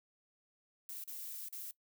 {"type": "noise with dropouts", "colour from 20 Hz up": "violet", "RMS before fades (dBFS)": -45, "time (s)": [0.89, 1.71], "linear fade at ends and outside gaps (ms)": 1, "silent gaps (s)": [[1.039, 1.077], [1.486, 1.526]], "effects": ["noise-tail reverb RT60 0.1 s tail -20 dB re dry"]}